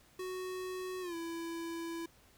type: tone with pitch glide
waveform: square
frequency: 370 to 333.5 Hz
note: F#4 to E4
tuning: 0 to +20 cents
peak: -39 dBFS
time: 0.19-2.06 s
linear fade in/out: 5 ms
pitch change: -180 cents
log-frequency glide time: 1.01-1.15 s
effects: pink hiss -64 dBFS RMS until 2.37 s